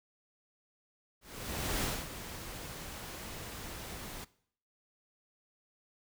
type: noise with ADSR envelope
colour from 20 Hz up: pink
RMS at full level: -33 dBFS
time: 1.21-4.25 s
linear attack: 610 ms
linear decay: 240 ms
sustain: -11 dB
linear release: 14 ms
effects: noise-tail reverb RT60 0.6 s tail -20 dB re dry

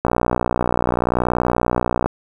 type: click train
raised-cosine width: 1 ms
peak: -3 dBFS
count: 123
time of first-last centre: 0.05-2.06 s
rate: 60.7 Hz
effects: 7-bit

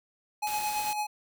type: tone with tremolo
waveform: square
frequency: 842 Hz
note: G#5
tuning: 24 cents sharp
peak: -28 dBFS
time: 0.42-1.07 s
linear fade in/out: 10 ms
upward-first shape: sine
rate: 9 Hz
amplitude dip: 45%
type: noise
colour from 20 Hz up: white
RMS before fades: -38 dBFS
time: 0.47-0.93 s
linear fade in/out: 0 ms
effects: none

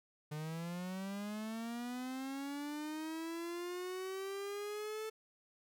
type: linear sweep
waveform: 45% pulse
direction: up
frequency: 149.1 to 440 Hz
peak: -40 dBFS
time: 0.31-5.1 s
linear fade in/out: 10 ms
effects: none

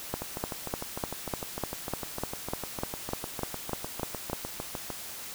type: two click trains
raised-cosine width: 1 ms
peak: -15 / -20 dBFS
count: 15 / 32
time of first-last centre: 0.14-4.332 / 0.22-4.903 s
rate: 3.34 / 6.62 Hz
effects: white hiss -41 dBFS RMS until 5.34 s

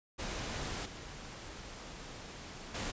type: noise with level steps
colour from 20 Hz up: pink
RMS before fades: -39 / -47 / -38 dBFS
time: 0.18-2.92 s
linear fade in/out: 20 ms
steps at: 0.85 / 2.74 s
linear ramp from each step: 10 ms
effects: resampled to 16000 Hz

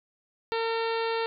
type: harmonic tone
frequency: 454.9 Hz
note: A#4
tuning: 42 cents flat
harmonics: 1 / 2 / 3 / 4 / 5 / 6 / 7 / 8 / 9 / 10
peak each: -28 / -32 / -37 / -39 / -42 / -40 / -46 / -43 / -43 / -46 dBFS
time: 0.52-1.26 s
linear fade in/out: 0 ms
effects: none

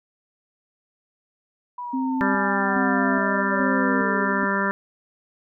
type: linear sweep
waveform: sine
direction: down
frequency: 987.8 to 392 Hz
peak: -29 dBFS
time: 1.78-4.32 s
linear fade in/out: 5 ms
type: tone with tremolo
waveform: sine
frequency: 261.6 Hz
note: C4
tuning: in tune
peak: -22 dBFS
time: 1.93-4.45 s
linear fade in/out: 10 ms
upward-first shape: square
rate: 1.2 Hz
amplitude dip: 60%
type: harmonic tone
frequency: 197.3 Hz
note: G3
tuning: 11 cents sharp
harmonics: 1 / 2 / 3 / 5 / 6 / 7 / 8 / 9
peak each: -26 / -30 / -31 / -27 / -32 / -28 / -30 / -27 dBFS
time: 2.21-4.71 s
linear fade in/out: 0 ms
effects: none

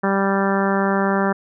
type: harmonic tone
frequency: 196 Hz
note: G3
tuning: in tune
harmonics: 1 / 2 / 3 / 4 / 5 / 6 / 7 / 8 / 9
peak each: -20 / -23 / -25 / -26 / -27 / -28 / -28 / -29 / -30 dBFS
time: 0.03-1.33 s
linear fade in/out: 10 ms
effects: none

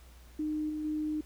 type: tone with level steps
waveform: sine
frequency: 305.7 Hz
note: D#4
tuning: 30 cents flat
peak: -30 / -33 / -30 dBFS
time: 0.39-1.21 s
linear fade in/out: 5 ms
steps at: 0.69 / 0.84 s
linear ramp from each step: 10 ms
effects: added 60 Hz sine -52 dBFS peak until 1.25 s + pink hiss -60 dBFS RMS until 1.25 s

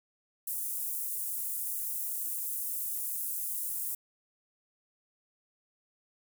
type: high-pass noise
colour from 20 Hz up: pink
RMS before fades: -35 dBFS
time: 0.47-3.95 s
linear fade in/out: 5 ms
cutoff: 10000 Hz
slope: 24 dB/octave
effects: none

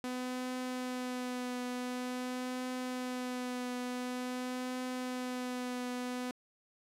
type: tone with vibrato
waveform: sawtooth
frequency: 250.9 Hz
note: B3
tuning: 28 cents sharp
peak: -32 dBFS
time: 0.04-6.31 s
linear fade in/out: 0 ms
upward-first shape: triangle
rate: 0.47 Hz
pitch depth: 21 cents each way
effects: low-pass 12000 Hz 12 dB/octave

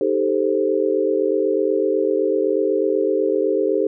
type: chord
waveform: sine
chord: A half-diminished seventh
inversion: second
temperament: equal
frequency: 311.1 / 392 / 440 / 523.3 Hz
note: Eb4 / G4 / A4 / C5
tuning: 0 / 0 / 0 / 0 cents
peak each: -24 / -20 / -21 / -23 dBFS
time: 0.01-3.87 s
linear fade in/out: 2 ms
effects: none

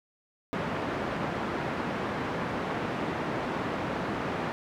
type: band-pass noise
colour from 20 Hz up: pink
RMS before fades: -32 dBFS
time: 0.53-4.52 s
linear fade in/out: 0 ms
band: 150 to 1700 Hz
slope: 12 dB/octave
effects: none

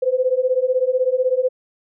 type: beating tone pair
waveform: sine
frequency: 502 / 518 Hz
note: B4 / C5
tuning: +28 / -17 cents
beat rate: 16 Hz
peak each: -19 / -18 dBFS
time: 0.02-1.49 s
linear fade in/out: 10 ms
effects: none

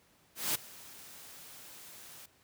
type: noise with ADSR envelope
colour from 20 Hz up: white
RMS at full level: -30 dBFS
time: 0.35-2.26 s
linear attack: 200 ms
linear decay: 10 ms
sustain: -21 dB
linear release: 6 ms
effects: pink hiss -66 dBFS RMS until 2.43 s + high-pass 80 Hz 12 dB/octave

